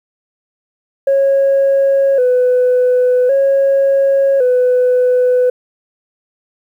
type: tone with vibrato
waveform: sine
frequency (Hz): 523.3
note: C5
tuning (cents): 0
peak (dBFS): -7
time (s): 1.07-5.5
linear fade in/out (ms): 5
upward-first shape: square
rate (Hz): 0.45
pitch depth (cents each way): 80
effects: tanh soft clip ceiling -6 dBFS + 8-bit